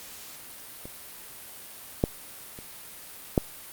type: clicks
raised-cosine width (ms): 2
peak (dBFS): -26 / -7 / -29 / -6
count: 4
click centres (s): 0.855 / 2.039 / 2.589 / 3.378
effects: white hiss -44 dBFS RMS until 3.72 s + Opus 48 kbps